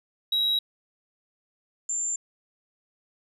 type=tone pair in turn; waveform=sine; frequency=3853 / 7257 Hz; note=B7 / A#8; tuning=-44 / -47 cents; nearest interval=major seventh; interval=1097 cents; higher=second; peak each=-19 / -25 dBFS; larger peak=first; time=0.32-0.59 / 1.89-2.16 s; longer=neither; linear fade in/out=5 ms; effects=tanh soft clip ceiling -20 dBFS